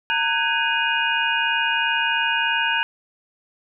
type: tone cluster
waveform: sine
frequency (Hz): 917 / 1504 / 1647 / 2486 / 2852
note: A#5 / F#6 / G#6 / D#7 / F7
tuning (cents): -29 / +28 / -15 / -2 / +36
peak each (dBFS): -25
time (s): 0.1-2.83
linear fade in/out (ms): 0
effects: none